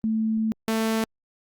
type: tone pair in turn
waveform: sine / sawtooth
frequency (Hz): 220.5 / 222.5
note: A3 / A3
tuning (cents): +4 / +20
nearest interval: unison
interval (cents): 16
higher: second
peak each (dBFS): -21 / -18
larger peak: second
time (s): 0.04-0.52 / 0.68-1.04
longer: first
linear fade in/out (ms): 0
effects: Opus 32 kbps